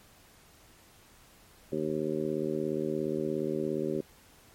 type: harmonic tone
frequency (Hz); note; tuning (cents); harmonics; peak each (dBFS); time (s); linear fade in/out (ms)
77.1; D#2; -15; 2 / 3 / 4 / 5 / 6 / 7; -39 / -36 / -35 / -32 / -40 / -38; 1.72-4.01; 5
effects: pink hiss -58 dBFS RMS until 4.54 s + MP3 64 kbps